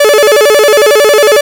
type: tone with vibrato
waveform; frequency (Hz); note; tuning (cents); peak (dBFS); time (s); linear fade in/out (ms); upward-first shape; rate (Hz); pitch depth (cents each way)
45% pulse; 498.5; B4; +16; -3; 0-1.41; 5; square; 11; 260
effects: none